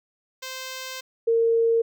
5% pulse / sine tone pair in turn, 520 / 458.7 Hz, C5 / A#4, -11 / -28 cents, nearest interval major second, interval 217 cents, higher first, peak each -21 / -17 dBFS, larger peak second, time 0.42-1.01 / 1.27-1.82 s, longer first, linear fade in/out 10 ms, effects none

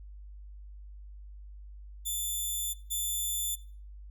5% pulse tone pair in turn, 3520 / 3520 Hz, A7 / A7, 0 / 0 cents, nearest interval unison, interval 0 cents, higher neither, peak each -23 / -22 dBFS, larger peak second, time 2.05-2.74 / 2.9-3.56 s, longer first, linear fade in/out 20 ms, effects noise-tail reverb RT60 0.4 s tail -19 dB re dry + added 50 Hz sine -44 dBFS peak until 4.1 s

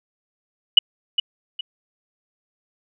sine tone with echo, 2939 Hz, F#7, 12 cents flat, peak -5 dBFS, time 0.77-0.79 s, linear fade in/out 5 ms, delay 410 ms, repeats 2, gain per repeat -10 dB, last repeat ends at 1.61 s, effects none

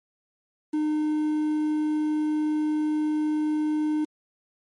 triangle tone with quantisation, 305.1 Hz, D#4, 34 cents flat, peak -20 dBFS, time 0.73-4.05 s, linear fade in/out 10 ms, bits 8, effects MP3 48 kbps

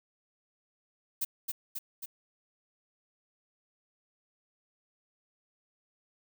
violet noise with echo, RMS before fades -31 dBFS, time 1.21-1.25 s, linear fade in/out 10 ms, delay 270 ms, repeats 3, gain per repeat -3 dB, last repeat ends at 2.06 s, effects none

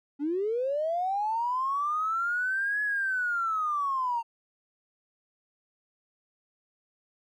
triangle linear two-way sweep, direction up then down, 275.4 to 1700 to 910 Hz, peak -22 dBFS, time 0.19-4.23 s, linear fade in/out 50 ms, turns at 2.82 s, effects tanh soft clip ceiling -24 dBFS

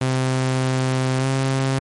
sawtooth tone with pitch glide, 130.1 to 133.68 Hz, C3 to C3, -9 to +38 cents, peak -14 dBFS, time 0.01-1.79 s, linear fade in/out 5 ms, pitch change +47 cents, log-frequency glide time 1.18-1.26 s, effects MP3 48 kbps

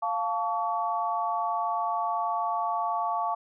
sine chord, F augmented, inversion none, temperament equal with one note detuned, 698.5 / 880 / 1132 Hz, F5 / A5 / C#6, 0 / 0 / +36 cents, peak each -30 dBFS, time 0.02-3.35 s, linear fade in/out 10 ms, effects none

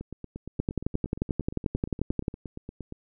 two click trains, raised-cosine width 3 ms, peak -13 / -24 dBFS, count 20 / 26, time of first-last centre 0.6-2.281 / 0.01-2.924 s, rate 11.3 / 8.58 Hz, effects none

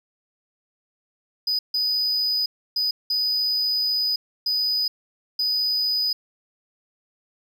triangle tone bursts at uneven times, 4978 Hz, D#8, in tune, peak -19 dBFS, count 6, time 1.47-1.59 / 1.74-2.46 / 2.76-2.91 / 3.1-4.16 / 4.46-4.88 / 5.39-6.13 s, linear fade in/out 5 ms, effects none

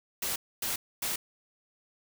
white noise bursts, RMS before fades -32 dBFS, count 3, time 0.22-1.16 s, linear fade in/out 5 ms, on 140 ms, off 260 ms, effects none

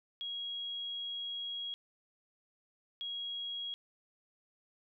sine tone bursts at uneven times, 3300 Hz, G#7, 12 cents flat, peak -37 dBFS, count 2, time 0.21-1.74 / 3.01-3.74 s, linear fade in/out 0 ms, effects none

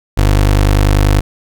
25% pulse tone, 50.2 Hz, G1, 42 cents sharp, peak -4 dBFS, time 0.17-1.21 s, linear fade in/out 10 ms, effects none

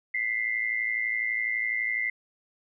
sine tone pair together, 1992 / 2104 Hz, B6 / C7, +14 / +9 cents, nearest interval minor second, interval 95 cents, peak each -29 / -28 dBFS, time 0.14-2.1 s, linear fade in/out 5 ms, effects none

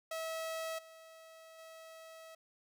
sawtooth tone with level steps, 647 Hz, E5, 32 cents flat, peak -34 / -50 / -47 dBFS, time 0.11-2.35 s, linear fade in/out 5 ms, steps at 0.78 / 1.58 s, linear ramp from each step 10 ms, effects none

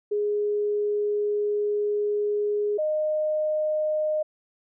sine tone pair in turn, 415.1 / 614.4 Hz, G#4 / D#5, -1 / -22 cents, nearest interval perfect fifth, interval 679 cents, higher second, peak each -22 dBFS, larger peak neither, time 0.11-2.78 / 2.78-4.23 s, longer first, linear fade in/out 10 ms, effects none

